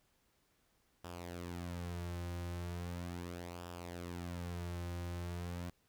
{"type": "tone with flanger", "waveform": "sawtooth", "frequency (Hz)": 87.31, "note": "F2", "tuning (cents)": 0, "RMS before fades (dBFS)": -43, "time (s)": [1.04, 5.7], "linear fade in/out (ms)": 5, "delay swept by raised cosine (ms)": [0.47, 4.47], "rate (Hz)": 0.38, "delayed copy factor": -0.6, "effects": ["pink hiss -75 dBFS RMS until 5.88 s"]}